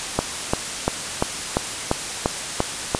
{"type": "click train", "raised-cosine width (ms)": 1, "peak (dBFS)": -3, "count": 9, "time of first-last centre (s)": [0.19, 2.949], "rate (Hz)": 2.9, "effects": ["white hiss -28 dBFS RMS until 2.99 s", "resampled to 22050 Hz"]}